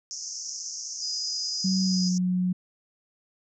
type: band-pass noise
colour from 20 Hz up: pink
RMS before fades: -36 dBFS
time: 0.11-2.18 s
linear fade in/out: 0 ms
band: 5200 to 6700 Hz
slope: 96 dB/octave
type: tone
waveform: sine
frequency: 4978 Hz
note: D#8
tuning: in tune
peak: -29 dBFS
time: 1.01-2.1 s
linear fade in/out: 20 ms
type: tone with pitch glide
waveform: sine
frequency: 188.9 to 181.94 Hz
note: F#3 to F#3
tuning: +36 to -29 cents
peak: -22 dBFS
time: 1.64-2.53 s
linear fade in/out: 10 ms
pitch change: -65 cents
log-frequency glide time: 1.83-2.09 s
effects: none